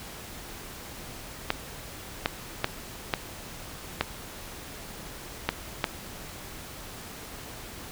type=clicks; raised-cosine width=0.3 ms; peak=-7 dBFS; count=7; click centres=1.504 / 2.259 / 2.644 / 3.138 / 4.01 / 5.49 / 5.842 s; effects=pink hiss -42 dBFS RMS until 7.91 s